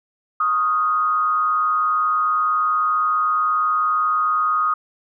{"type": "tone with frequency modulation", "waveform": "sine", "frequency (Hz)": 1244.5, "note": "D#6", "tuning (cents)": 0, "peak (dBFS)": -16, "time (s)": [0.4, 4.74], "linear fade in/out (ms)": 5, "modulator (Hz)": 148, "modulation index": 0.48, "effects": []}